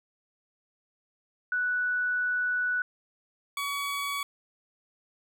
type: tone pair in turn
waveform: sine / 20% pulse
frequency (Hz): 1480 / 1130.7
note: F#6 / C#6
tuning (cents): 0 / +34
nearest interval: perfect fourth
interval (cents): 466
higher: first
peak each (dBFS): -25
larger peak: neither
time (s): 1.52-2.82 / 3.57-4.23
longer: first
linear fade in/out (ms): 2
effects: none